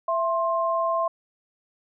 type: tone pair together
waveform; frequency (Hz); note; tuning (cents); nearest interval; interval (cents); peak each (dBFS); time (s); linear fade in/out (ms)
sine; 665.2 / 1056; E5 / C6; +16 / +16; minor sixth; 800; -24; 0.08-1.08; 5
effects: none